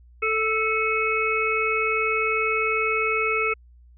harmonic tone with a mistuned harmonic, 440 Hz, A4, in tune, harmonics 1 / 3 / 5 / 6, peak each -26 / -26 / -26 / -26 dBFS, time 0.22-3.54 s, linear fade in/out 10 ms, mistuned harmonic 6, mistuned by -55 cents, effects added 60 Hz sine -48 dBFS peak until 3.97 s

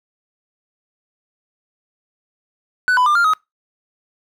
triangle tone with pitch steps, 1493 / 999 / 1197 / 1396 / 1263 Hz, F#6 / B5 / D6 / F6 / D#6, +15 / +20 / +33 / -1 / +26 cents, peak -10 dBFS, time 2.88-3.335 s, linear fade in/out 0 ms, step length 91 ms, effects noise-tail reverb RT60 0.2 s tail -25 dB re dry

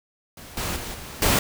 pink noise with level steps, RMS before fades -42 / -28 / -33 / -38 / -19 dBFS, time 0.37-1.39 s, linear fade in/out 2 ms, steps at 0.57 / 0.76 / 0.94 / 1.22 s, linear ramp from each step 2 ms, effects none

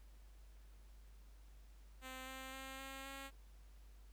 5% pulse tone with pitch steps, 260 / 263 / 266.1 / 269.2 / 272.3 Hz, C4 / C4 / C4 / C4 / C#4, -11 / +9 / +29 / +49 / -31 cents, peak -37 dBFS, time 2.01-3.31 s, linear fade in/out 50 ms, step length 260 ms, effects added 50 Hz sine -57 dBFS peak until 4.12 s + pink hiss -72 dBFS RMS until 4.12 s

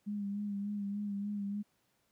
sine tone with vibrato, 203.3 Hz, G#3, 37 cents flat, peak -34 dBFS, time 0.06-1.63 s, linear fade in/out 20 ms, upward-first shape sine, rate 3.4 Hz, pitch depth 35 cents each way, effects pink hiss -75 dBFS RMS until 2.11 s + high-pass 100 Hz 12 dB/octave

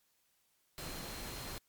sine tone in noise, 4167 Hz, C8, 8 cents flat, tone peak -53 dBFS, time 0.78-1.58 s, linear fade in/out 0 ms, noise pink, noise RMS -44 dBFS, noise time 0.78-1.58 s, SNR -12 dB, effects white hiss -75 dBFS RMS until 1.68 s + MP3 96 kbps

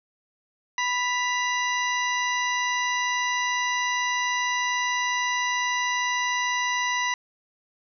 harmonic tone with a mistuned harmonic, 987.8 Hz, B5, in tune, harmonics 1 / 2 / 3 / 4 / 5 / 6, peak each -27 / -26 / -34 / -36 / -43 / -34 dBFS, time 0.78-7.14 s, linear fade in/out 2 ms, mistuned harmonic 3, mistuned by -93 cents, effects 10-bit

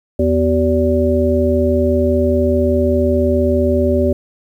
harmonic tone with a mistuned harmonic, 82.41 Hz, E2, in tune, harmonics 1 / 3 / 5 / 7, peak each -17 / -17 / -17 / -17 dBFS, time 0.19-4.13 s, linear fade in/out 5 ms, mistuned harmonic 5, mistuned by -130 cents, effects 8-bit

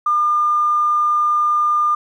triangle tone with tanh clipping, 1205 Hz, D6, 44 cents sharp, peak -13 dBFS, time 0.06-1.95 s, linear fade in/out 5 ms, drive 3 dB, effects none

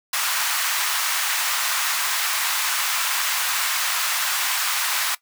pink high-pass noise, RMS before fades -23 dBFS, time 0.13-5.15 s, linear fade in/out 5 ms, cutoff 1000 Hz, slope 24 dB/octave, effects noise-tail reverb RT60 0.1 s tail -18 dB re dry

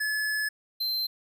square tone pair in turn, 1715 / 4111 Hz, A6 / C8, -45 / -31 cents, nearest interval octave + minor third, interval 1514 cents, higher second, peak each -27 dBFS, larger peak neither, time 0-0.49 / 0.8-1.07 s, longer first, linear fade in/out 10 ms, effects none

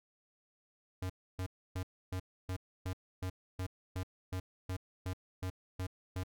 square tone bursts, 92.5 Hz, F#2, in tune, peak -36 dBFS, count 15, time 1.02-6.235 s, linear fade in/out 5 ms, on 77 ms, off 290 ms, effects none

